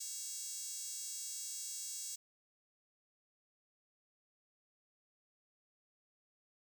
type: tone with high-pass filter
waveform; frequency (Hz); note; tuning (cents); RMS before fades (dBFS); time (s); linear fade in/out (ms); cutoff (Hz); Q
5% pulse; 554.4; C#5; 0; -44; 0-2.16; 10; 7600; 2.1
effects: none